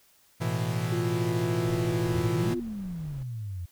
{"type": "chord", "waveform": "45% pulse", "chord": "A suspended second", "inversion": "none", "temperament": "equal", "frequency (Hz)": [110, 123.47, 164.81], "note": ["A2", "B2", "E3"], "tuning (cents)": [0, 0, 0], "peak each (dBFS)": -31, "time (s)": [0.4, 2.55], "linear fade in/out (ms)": 20}
{"type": "tone", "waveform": "sine", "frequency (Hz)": 349.2, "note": "F4", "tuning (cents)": 0, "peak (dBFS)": -29, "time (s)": [0.92, 2.6], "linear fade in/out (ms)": 5}
{"type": "noise", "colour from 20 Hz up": "brown", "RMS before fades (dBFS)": -45, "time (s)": [1.65, 3.23], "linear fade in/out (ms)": 2}
{"type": "exponential two-way sweep", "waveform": "sine", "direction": "up then down", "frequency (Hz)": [73.42, 254.7, 84.6], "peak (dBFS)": -32, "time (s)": [2.14, 3.66], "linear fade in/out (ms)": 10, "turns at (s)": 2.54}
{"effects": ["white hiss -62 dBFS RMS until 3.71 s"]}